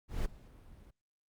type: noise with ADSR envelope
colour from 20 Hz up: brown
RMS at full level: -32 dBFS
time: 0.08-0.91 s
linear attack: 170 ms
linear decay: 14 ms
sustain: -22 dB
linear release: 12 ms
effects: Opus 48 kbps